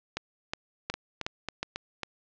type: two click trains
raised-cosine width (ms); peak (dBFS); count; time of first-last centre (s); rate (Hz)
0.2; -15 / -13; 5 / 5; 0.94-2.033 / 0.17-1.63; 3.66 / 2.74
effects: low-pass 5000 Hz 12 dB/octave